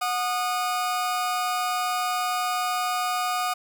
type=tone pair together; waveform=40% pulse; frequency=730.8 / 1229 Hz; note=F#5 / D#6; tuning=-22 / -22 cents; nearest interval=major sixth; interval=900 cents; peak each=-26 dBFS; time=0.01-3.54 s; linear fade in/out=10 ms; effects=none